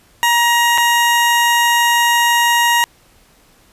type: tone with dropouts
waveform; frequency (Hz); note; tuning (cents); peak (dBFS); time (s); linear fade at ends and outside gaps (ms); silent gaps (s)
20% pulse; 946; A#5; +25; -6; 0.23-2.84; 0; 0.777-0.781
effects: pink hiss -51 dBFS RMS until 3.72 s + resampled to 32000 Hz

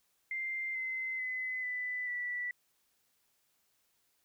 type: tone with pitch steps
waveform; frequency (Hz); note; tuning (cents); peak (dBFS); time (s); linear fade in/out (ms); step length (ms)
sine; 2093 / 2059 / 2026 / 1993.9 / 1961.9; C7 / C7 / B6 / B6 / B6; 0 / -28 / +44 / +16 / -12; -34; 0.31-2.51; 2; 440
effects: white hiss -75 dBFS RMS until 4.24 s

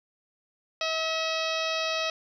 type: harmonic tone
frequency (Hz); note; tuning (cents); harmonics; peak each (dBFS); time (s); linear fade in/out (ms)
643; E5; -43; 1 / 2 / 3 / 4 / 5 / 6 / 7 / 8 / 9; -31 / -34 / -38 / -33 / -37 / -35 / -40 / -38 / -43; 0.81-2.1; 2
effects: 10-bit

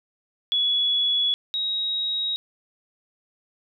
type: tone pair in turn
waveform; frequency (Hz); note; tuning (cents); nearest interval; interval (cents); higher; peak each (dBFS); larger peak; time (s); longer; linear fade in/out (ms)
sine; 3386 / 3801; G#7 / A#7; +33 / +33; major second; 200; second; -19 / -23; first; 0.52-1.34 / 1.54-2.36; neither; 0
effects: none

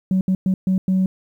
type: tone bursts at uneven times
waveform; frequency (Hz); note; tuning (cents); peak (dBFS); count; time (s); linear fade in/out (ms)
sine; 187.8; F#3; +26; -13; 5; 0.11-0.21 / 0.28-0.35 / 0.46-0.54 / 0.67-0.78 / 0.88-1.06; 2
effects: tanh soft clip ceiling -12 dBFS + 9-bit

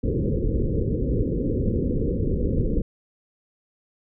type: low-pass noise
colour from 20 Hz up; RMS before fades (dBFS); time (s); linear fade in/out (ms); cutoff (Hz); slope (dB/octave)
pink; -23; 0.03-2.82; 10; 520; 96
effects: none

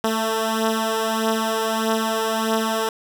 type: beating tone pair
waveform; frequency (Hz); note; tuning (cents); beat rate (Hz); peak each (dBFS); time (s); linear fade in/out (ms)
10% pulse; 221.7 / 223.3; A3 / A3; +13 / +26; 1.6; -13 / -17; 0.04-2.89; 2
effects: none

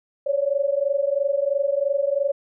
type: tone pair together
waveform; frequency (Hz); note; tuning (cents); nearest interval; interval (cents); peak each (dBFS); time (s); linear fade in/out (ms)
sine; 550 / 573; C#5 / D5; -14 / -43; minor second; 71; -22; 0.26-2.32; 10
effects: none

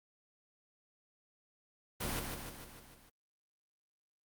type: noise with echo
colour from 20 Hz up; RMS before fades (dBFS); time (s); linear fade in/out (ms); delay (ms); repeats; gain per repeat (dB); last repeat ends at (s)
pink; -37; 2-2.2; 10; 150; 6; -4; 3.1
effects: Opus 32 kbps

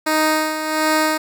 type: tone with tremolo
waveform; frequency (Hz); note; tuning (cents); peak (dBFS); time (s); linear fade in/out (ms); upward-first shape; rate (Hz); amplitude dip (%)
10% pulse; 311.1; D#4; 0; -6; 0.06-1.18; 10; sine; 1.4; 60
effects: none

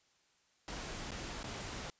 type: noise with dropouts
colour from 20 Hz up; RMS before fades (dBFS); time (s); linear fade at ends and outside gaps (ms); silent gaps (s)
pink; -43; 0.68-1.9; 0; 1.107-1.117 / 1.431-1.442
effects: white hiss -72 dBFS RMS until 1.99 s + resampled to 16000 Hz

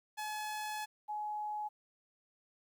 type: tone pair in turn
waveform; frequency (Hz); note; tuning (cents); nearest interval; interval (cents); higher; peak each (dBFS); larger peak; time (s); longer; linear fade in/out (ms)
sawtooth / sine; 852 / 843.2; G#5 / G#5; +44 / +26; unison; 18; first; -34 / -36; first; 0.17-0.86 / 1.08-1.69; first; 20
effects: 12-bit

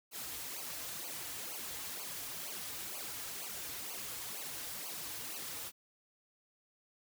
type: noise with flanger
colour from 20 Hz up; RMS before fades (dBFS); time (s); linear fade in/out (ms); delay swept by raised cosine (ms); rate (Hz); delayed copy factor
white; -43; 0.11-5.72; 50; 0.54 to 5.34; 2.1; -1
effects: none

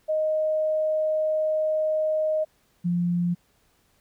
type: tone pair in turn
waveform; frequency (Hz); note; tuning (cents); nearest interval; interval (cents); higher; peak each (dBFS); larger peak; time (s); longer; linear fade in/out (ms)
sine; 622.3 / 174.63; D#5 / F3; 0 / 0; octave + minor seventh; 2200; first; -21; neither; 0.08-2.45 / 2.84-3.35; first; 20
effects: pink hiss -65 dBFS RMS until 4 s

